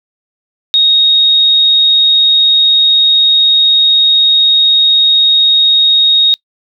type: tone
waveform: sine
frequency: 3744 Hz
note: A#7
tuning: 7 cents sharp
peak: -5 dBFS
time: 0.74-6.34 s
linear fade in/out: 0 ms
effects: noise-tail reverb RT60 0.1 s tail -25 dB re dry